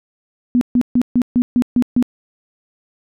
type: tone bursts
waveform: sine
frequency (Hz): 245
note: B3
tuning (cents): -14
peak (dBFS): -10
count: 8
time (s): 0.55-2.026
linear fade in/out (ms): 0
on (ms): 62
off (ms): 140
effects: none